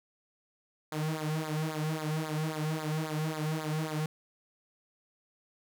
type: tone with flanger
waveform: sawtooth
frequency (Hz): 155.56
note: D#3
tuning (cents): 0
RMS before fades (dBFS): -33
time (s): 0.92-4.06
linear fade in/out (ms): 2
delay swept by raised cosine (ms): 0.34 to 3.34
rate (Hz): 3.7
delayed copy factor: -0.95
effects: none